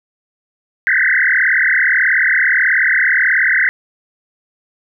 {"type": "tone with frequency modulation", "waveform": "sine", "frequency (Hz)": 1787, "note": "A6", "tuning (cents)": 26, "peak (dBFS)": -10, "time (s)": [0.87, 3.69], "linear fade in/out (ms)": 0, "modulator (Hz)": 38.4, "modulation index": 7.3, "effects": []}